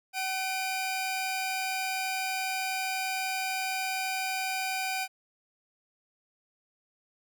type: tone pair together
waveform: sawtooth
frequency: 758.5 / 2408 Hz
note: F#5 / D7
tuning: +43 / +43 cents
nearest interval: octave + minor sixth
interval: 2000 cents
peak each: -28 / -30 dBFS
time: 0.13-5.08 s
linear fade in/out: 50 ms
effects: none